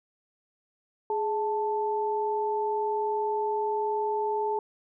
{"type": "tone pair together", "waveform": "sine", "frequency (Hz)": [419.1, 879.4], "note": ["G#4", "A5"], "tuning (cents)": [16, -1], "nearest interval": "octave + minor second", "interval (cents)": 1283, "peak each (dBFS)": -28, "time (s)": [1.1, 4.59], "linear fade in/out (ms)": 2, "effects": []}